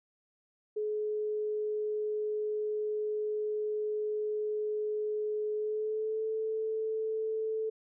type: tone with pitch glide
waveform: sine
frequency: 424.7 to 439.2 Hz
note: G#4 to A4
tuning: +39 to -3 cents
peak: -30 dBFS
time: 0.76-7.7 s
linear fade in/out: 10 ms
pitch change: +58 cents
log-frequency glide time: 5.55-6.24 s
effects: none